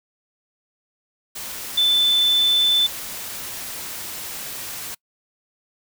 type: tone in noise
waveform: sine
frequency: 3520 Hz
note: A7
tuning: in tune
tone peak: -14 dBFS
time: 1.77-2.87 s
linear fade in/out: 10 ms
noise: white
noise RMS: -32 dBFS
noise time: 1.35-4.95 s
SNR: +15 dB
effects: noise-tail reverb RT60 0.1 s tail -26 dB re dry